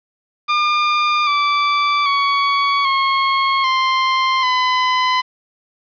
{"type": "tone with pitch steps", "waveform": "sawtooth", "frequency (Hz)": [1204, 1163, 1123.4, 1085.1, 1048.1, 1012.4], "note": ["D6", "D6", "C#6", "C#6", "C6", "B5"], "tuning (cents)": [43, -17, 23, -37, 3, 43], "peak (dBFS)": -10, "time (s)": [0.48, 5.22], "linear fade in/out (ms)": 20, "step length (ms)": 790, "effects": ["resampled to 11025 Hz", "7-bit"]}